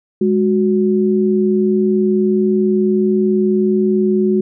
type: tone pair together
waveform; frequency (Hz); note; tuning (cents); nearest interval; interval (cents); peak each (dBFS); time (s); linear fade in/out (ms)
sine; 207 / 368.5; G#3 / F#4; -5 / -7; minor seventh; 998; -14; 0.21-4.41; 5
effects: none